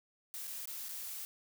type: noise with dropouts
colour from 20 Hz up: blue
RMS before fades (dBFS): -43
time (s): 0.34-1.25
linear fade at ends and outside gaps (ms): 0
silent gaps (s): 0.472-0.477 / 0.656-0.674 / 0.885-0.891
effects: none